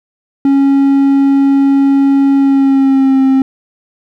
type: tone with pitch glide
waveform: triangle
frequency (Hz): 275.7 to 266.2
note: C#4 to C4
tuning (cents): -9 to +30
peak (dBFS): -4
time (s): 0.45-3.42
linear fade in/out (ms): 2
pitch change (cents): -61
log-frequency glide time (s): 2.36-3.23
effects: none